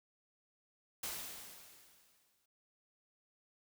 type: noise with exponential decay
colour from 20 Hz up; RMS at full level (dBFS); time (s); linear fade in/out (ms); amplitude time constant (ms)
white; -40; 1.03-2.46; 5; 310
effects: none